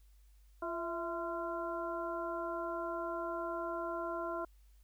harmonic tone with a mistuned harmonic, 343.7 Hz, F4, 28 cents flat, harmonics 1 / 2 / 3 / 4, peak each -41 / -40 / -42 / -43 dBFS, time 0.62-4.45 s, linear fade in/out 5 ms, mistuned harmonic 2, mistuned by -66 cents, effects added 50 Hz sine -59 dBFS peak until 4.83 s + white hiss -75 dBFS RMS until 4.83 s

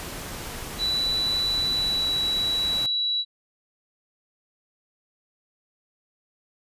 pink noise, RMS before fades -35 dBFS, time 0-2.86 s, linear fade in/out 0 ms
sine tone with pitch glide, 3959 to 3920 Hz, B7 to B7, +3 to -14 cents, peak -22 dBFS, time 0.78-3.25 s, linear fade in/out 50 ms, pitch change -17 cents, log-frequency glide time 1.72-2.13 s
effects resampled to 32000 Hz

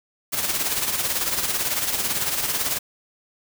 white noise with tremolo, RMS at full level -22 dBFS, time 0.32-2.79 s, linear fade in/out 20 ms, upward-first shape sine, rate 18 Hz, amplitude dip 55%, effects none

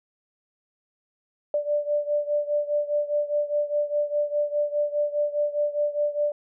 sine beating tone pair, 587.3 / 592.2 Hz, D5 / D5, 0 / +14 cents, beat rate 4.9 Hz, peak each -24 / -27 dBFS, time 1.54-6.32 s, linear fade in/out 2 ms, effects none

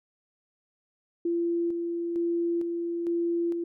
sine tone with tremolo, 340.9 Hz, F4, 42 cents flat, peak -24 dBFS, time 1.25-3.64 s, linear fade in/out 5 ms, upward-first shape square, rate 1.1 Hz, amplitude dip 35%, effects none

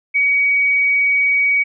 sine tone, 2259 Hz, C#7, 32 cents sharp, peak -12 dBFS, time 0.14-1.64 s, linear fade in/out 20 ms, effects none

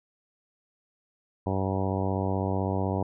harmonic tone, 95.9 Hz, G2, 37 cents flat, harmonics 1 / 2 / 3 / 4 / 5 / 6 / 7 / 8 / 9 / 10, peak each -29 / -32 / -34 / -35 / -36 / -37 / -37 / -38 / -39 / -39 dBFS, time 1.46-3.03 s, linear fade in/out 5 ms, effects none

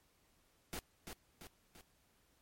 pink noise with echo, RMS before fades -43 dBFS, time 0.73-0.79 s, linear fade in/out 0 ms, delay 340 ms, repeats 3, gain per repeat -5 dB, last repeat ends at 1.81 s, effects pink hiss -73 dBFS RMS until 2.41 s + MP3 64 kbps

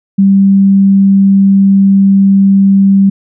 sine tone, 195.8 Hz, G3, 2 cents flat, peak -3 dBFS, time 0.18-3.1 s, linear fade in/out 10 ms, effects none

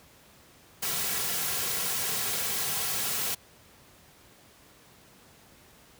white noise with comb filter, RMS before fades -30 dBFS, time 0.82-3.35 s, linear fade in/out 10 ms, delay 3.3 ms, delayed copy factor -0.55, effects pink hiss -56 dBFS RMS until 5.99 s + high-pass 60 Hz 12 dB/octave

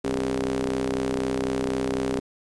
sawtooth ring-modulated tone, 64 Hz, C2, 38 cents flat, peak -17 dBFS, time 0.04-2.2 s, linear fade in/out 10 ms, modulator 337 Hz, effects resampled to 22050 Hz + 8-bit

